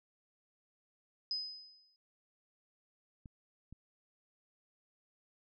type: tone with exponential decay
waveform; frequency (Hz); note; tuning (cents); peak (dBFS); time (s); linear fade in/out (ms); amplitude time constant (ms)
sine; 5030; D#8; +18; -32; 1.31-1.96; 1; 140
type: clicks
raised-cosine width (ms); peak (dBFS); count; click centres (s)
5; -38; 2; 3.258 / 3.726
effects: none